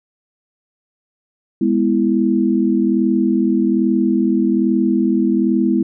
sine chord, E major, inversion first, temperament just, 206 / 247.2 / 329.6 Hz, G#3 / B3 / E4, -14 / +2 / 0 cents, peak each -17 dBFS, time 1.61-5.83 s, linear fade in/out 5 ms, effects none

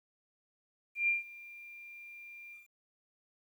sine tone with ADSR envelope, 2387 Hz, D7, 28 cents sharp, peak -25 dBFS, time 0.95-2.68 s, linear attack 130 ms, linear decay 150 ms, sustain -22 dB, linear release 150 ms, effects 11-bit

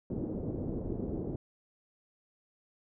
white low-pass noise, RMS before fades -36 dBFS, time 0.1-1.36 s, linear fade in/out 2 ms, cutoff 410 Hz, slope 24 dB/octave, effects none

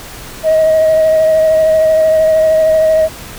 sine tone with vibrato, 633 Hz, D#5, 30 cents sharp, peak -5 dBFS, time 0.43-3.09 s, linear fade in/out 50 ms, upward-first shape sine, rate 13 Hz, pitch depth 18 cents each way, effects tanh soft clip ceiling -4 dBFS + pink hiss -30 dBFS RMS until 3.38 s

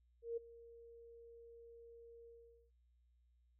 sine tone with ADSR envelope, 465.4 Hz, A#4, 3 cents flat, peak -37 dBFS, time 0.22-2.71 s, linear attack 150 ms, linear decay 12 ms, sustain -19 dB, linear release 440 ms, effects added 60 Hz sine -70 dBFS peak until 3.59 s

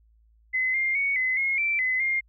sine tone with pitch steps, 2036 / 2111 / 2227 / 2034 / 2158 / 2339 / 2028 / 2119 Hz, C7 / C7 / C#7 / C7 / C#7 / D7 / B6 / C7, -48 / +15 / +7 / -50 / -47 / -8 / +45 / +21 cents, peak -22 dBFS, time 0.53-2.21 s, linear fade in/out 20 ms, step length 210 ms, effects added 55 Hz sine -57 dBFS peak until 2.28 s

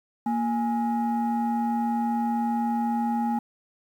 sine tone pair together, 233.1 / 830.7 Hz, A#3 / G#5, 0 / 0 cents, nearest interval octave + minor seventh, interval 2200 cents, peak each -23 / -25 dBFS, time 0.26-3.39 s, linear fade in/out 5 ms, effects tanh soft clip ceiling -19 dBFS + 9-bit

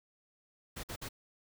pink noise bursts, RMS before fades -42 dBFS, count 3, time 0.76-1.089 s, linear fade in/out 10 ms, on 75 ms, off 52 ms, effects none

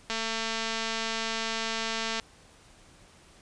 click train, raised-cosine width 0.2 ms, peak -14 dBFS, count 473, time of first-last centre 0.1-2.198 s, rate 225 Hz, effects pink hiss -56 dBFS RMS until 3.41 s + resampled to 22050 Hz

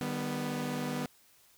sawtooth chord, Eb augmented, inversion none, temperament equal with one note detuned, 152.54 / 196 / 246.9 Hz, Eb3 / G3 / B3, -34 / 0 / 0 cents, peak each -34 / -36 / -31 dBFS, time 0.01-1.06 s, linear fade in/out 0 ms, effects white hiss -63 dBFS RMS until 1.57 s

